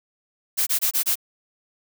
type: noise bursts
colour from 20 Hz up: blue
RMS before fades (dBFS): -21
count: 5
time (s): 0.57-1.156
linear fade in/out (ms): 20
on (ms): 98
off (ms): 24
effects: none